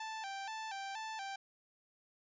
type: tone with vibrato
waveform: sawtooth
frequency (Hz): 830.6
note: G#5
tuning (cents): 0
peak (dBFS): -37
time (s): 0-1.36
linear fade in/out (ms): 5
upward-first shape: square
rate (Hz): 2.1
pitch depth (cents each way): 100
effects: resampled to 16000 Hz